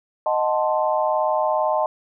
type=chord; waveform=sine; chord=D# diminished seventh; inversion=none; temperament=equal; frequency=622.3 / 740 / 880 / 1046.5 Hz; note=D#5 / F#5 / A5 / C6; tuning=0 / 0 / 0 / 0 cents; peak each=-21 / -26 / -23 / -26 dBFS; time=0.26-1.86 s; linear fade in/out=2 ms; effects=none